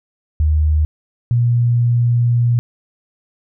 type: tone pair in turn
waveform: sine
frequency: 76.7 / 119.69 Hz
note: D#2 / A#2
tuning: -24 / +46 cents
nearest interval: minor sixth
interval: 770 cents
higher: second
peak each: -11 dBFS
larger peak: neither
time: 0.4-0.85 / 1.31-2.59 s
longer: second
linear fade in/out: 0 ms
effects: none